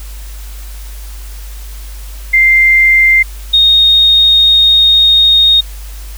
sine tone pair in turn, 2093 / 3713 Hz, C7 / A#7, 0 / -8 cents, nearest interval minor seventh, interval 992 cents, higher second, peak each -4 dBFS, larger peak neither, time 2.33-3.23 / 3.53-5.61 s, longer second, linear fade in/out 10 ms, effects added 50 Hz sine -24 dBFS peak until 6.17 s + white hiss -36 dBFS RMS until 6.17 s

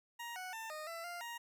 20% pulse tone with pitch steps, 942 / 739 / 894 / 616 / 668 / 698 / 941 Hz, A#5 / F#5 / A5 / D#5 / E5 / F5 / A#5, +18 / -2 / +27 / -17 / +23 / -1 / +16 cents, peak -38 dBFS, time 0.19-1.38 s, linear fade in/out 10 ms, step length 170 ms, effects none

